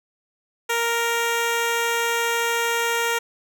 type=tone; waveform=10% pulse; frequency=466.2 Hz; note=A#4; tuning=in tune; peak=-12 dBFS; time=0.69-3.19 s; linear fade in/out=10 ms; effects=none